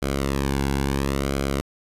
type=tone with flanger; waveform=sawtooth; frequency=68.7 Hz; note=C#2; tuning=15 cents flat; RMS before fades=-24 dBFS; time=0.02-1.61 s; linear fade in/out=0 ms; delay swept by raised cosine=1.1 to 1.63 ms; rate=0.73 Hz; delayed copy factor=-0.75; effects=resampled to 32000 Hz